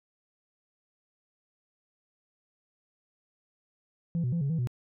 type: tone with pitch steps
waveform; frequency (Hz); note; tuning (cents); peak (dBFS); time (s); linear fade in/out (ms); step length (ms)
sine; 168.9 / 123.6 / 169.5 / 139.1 / 163.1 / 122.9; E3 / B2 / E3 / C#3 / E3 / B2; +42 / +2 / +49 / +6 / -18 / -8; -24; 4.15-4.672; 0; 87
effects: tanh soft clip ceiling -24 dBFS